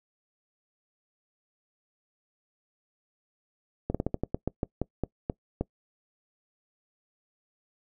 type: slowing click train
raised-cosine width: 2 ms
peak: -14 dBFS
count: 13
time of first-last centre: 3.9-5.61 s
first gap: 46 ms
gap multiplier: 1.19
effects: noise-tail reverb RT60 0.1 s tail -23 dB re dry